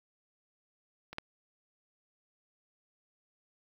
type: clicks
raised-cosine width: 0.3 ms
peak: -28 / -19 dBFS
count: 2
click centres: 1.13 / 1.184 s
effects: 9-bit